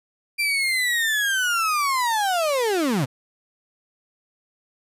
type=linear sweep; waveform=35% pulse; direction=down; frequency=2372 to 114.2 Hz; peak=-18 dBFS; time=0.38-3.06 s; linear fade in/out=20 ms; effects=resampled to 32000 Hz